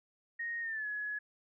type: tone with pitch glide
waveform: sine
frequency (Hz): 1864.7 to 1690.3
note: A#6 to G#6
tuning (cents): 0 to +30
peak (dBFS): -35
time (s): 0.39-1.19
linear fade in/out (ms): 10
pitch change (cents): -170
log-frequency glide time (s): 0.61-0.87
effects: none